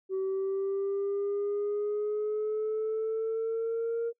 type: exponential sweep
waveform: sine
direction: up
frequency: 380 to 466.2 Hz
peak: -26 dBFS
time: 0.09-4.13 s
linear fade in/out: 50 ms
effects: noise-tail reverb RT60 0.1 s tail -25 dB re dry + tanh soft clip ceiling -26 dBFS